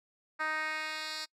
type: tone with band-pass filter sweep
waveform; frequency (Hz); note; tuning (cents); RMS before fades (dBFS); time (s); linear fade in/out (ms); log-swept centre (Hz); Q
10% pulse; 311.1; D#4; 0; -36; 0.39-1.26; 20; 1500 to 4700; 1.8
effects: noise-tail reverb RT60 0.1 s tail -26 dB re dry